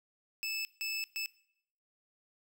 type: tone bursts at uneven times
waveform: 25% pulse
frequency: 2621 Hz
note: E7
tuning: 11 cents flat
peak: -30 dBFS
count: 3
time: 0.43-0.65 / 0.81-1.04 / 1.16-1.26 s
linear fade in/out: 0 ms
effects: noise-tail reverb RT60 0.7 s tail -20 dB re dry